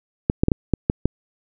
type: clicks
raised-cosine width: 3 ms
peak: -3 dBFS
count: 7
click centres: 0.299 / 0.435 / 0.484 / 0.518 / 0.737 / 0.899 / 1.056 s
effects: none